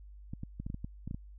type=clicks; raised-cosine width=5 ms; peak=-26 dBFS; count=10; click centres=0.335 / 0.434 / 0.6 / 0.665 / 0.701 / 0.744 / 0.845 / 1.076 / 1.111 / 1.145 s; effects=added 50 Hz sine -48 dBFS peak until 1.38 s